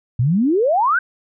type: exponential sweep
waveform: sine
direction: up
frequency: 111.6 to 1578 Hz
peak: -13 dBFS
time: 0.19-0.99 s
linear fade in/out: 5 ms
effects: none